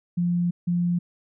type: tone bursts at uneven times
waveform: sine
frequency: 174.61 Hz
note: F3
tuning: in tune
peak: -20 dBFS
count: 2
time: 0.17-0.51 / 0.67-0.99 s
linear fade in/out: 10 ms
effects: none